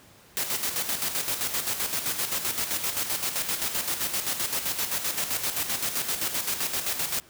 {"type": "noise with tremolo", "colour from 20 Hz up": "white", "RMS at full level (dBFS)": -27, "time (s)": [0.37, 7.2], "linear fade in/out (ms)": 0, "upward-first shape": "square", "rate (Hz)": 7.7, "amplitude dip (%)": 55, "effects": ["pink hiss -54 dBFS RMS until 7.29 s", "high-pass 60 Hz 12 dB/octave"]}